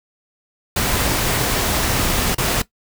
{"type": "noise with dropouts", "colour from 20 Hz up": "pink", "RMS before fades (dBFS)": -19, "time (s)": [0.76, 2.62], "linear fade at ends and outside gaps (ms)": 5, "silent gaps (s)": [2.348, 2.381], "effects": ["noise-tail reverb RT60 0.1 s tail -17 dB re dry"]}